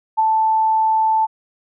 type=tone with ADSR envelope; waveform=sine; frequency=880 Hz; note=A5; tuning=in tune; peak=-11 dBFS; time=0.17-1.27 s; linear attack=21 ms; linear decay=24 ms; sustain=-2 dB; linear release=28 ms; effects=none